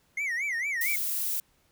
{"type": "tone with vibrato", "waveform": "triangle", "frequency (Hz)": 2065, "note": "C7", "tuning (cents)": -23, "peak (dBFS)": -26, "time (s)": [0.17, 0.96], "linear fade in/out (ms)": 5, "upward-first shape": "sine", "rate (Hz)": 4.4, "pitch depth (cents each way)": 210}
{"type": "noise", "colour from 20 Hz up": "violet", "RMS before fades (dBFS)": -30, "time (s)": [0.81, 1.4], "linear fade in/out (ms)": 2}
{"effects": ["pink hiss -67 dBFS RMS until 1.71 s"]}